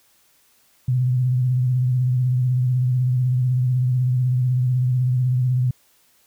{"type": "tone with vibrato", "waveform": "sine", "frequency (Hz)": 126.3, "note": "B2", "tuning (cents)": 39, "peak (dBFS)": -16, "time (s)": [0.88, 5.71], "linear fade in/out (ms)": 5, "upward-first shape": "triangle", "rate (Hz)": 16, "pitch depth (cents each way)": 57, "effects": ["white hiss -59 dBFS RMS until 6.26 s"]}